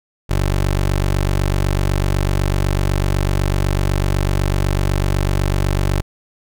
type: tone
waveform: 20% pulse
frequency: 48 Hz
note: G1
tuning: 36 cents flat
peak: -10 dBFS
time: 0.29-6.02 s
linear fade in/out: 20 ms
effects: none